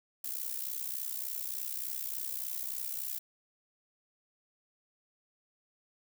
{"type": "noise with amplitude modulation", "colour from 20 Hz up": "violet", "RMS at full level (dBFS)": -34, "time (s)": [0.24, 3.19], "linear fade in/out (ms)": 5, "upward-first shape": "sine", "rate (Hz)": 63.4, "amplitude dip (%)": 80, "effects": []}